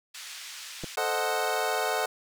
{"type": "band-pass noise", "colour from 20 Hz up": "white", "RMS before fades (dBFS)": -42, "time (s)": [0.14, 0.96], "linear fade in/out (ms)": 10, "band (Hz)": [1600, 6000], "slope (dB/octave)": 12}
{"type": "clicks", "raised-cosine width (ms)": 2, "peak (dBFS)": -23, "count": 2, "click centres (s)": [0.837, 0.843]}
{"type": "chord", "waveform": "25% pulse", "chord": "A diminished seventh", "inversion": "none", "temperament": "equal", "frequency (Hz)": [440, 523.3, 622.3, 740], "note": ["A4", "C5", "Eb5", "Gb5"], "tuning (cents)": [0, 0, 0, 0], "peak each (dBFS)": [-28, -30, -29, -26], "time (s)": [0.97, 2.06], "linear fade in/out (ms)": 5}
{"effects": []}